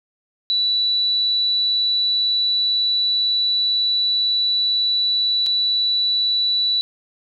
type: tone with dropouts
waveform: sine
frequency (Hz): 3951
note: B7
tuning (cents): 0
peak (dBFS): -16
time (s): 0.5-6.81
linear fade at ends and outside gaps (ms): 0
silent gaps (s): 5.462-5.467
effects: none